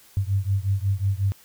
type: beating tone pair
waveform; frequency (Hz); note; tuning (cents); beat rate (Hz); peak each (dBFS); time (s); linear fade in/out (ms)
sine; 95.8 / 101.3; G2 / G#2; -39 / -43; 5.5; -23 / -24; 0.17-1.32; 0
effects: white hiss -53 dBFS RMS until 1.44 s